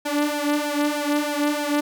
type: tone with flanger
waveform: sawtooth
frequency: 293.7 Hz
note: D4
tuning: in tune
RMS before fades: -23 dBFS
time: 0.05-1.81 s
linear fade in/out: 10 ms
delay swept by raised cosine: 1.2 to 3.5 ms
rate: 3.2 Hz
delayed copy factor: +0.75
effects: none